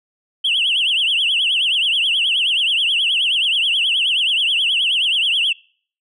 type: tone with vibrato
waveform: sine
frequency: 3000 Hz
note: F#7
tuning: 23 cents sharp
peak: -13 dBFS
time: 0.44-5.53 s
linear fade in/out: 10 ms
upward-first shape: triangle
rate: 9.4 Hz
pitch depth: 230 cents each way
effects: noise-tail reverb RT60 0.5 s tail -26 dB re dry + tanh soft clip ceiling -11 dBFS